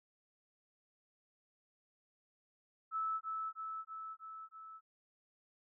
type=tone with echo; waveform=sine; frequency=1308 Hz; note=E6; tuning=14 cents flat; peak=-34 dBFS; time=2.91-3.21 s; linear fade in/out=50 ms; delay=320 ms; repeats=5; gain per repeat=-3 dB; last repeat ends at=4.81 s; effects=none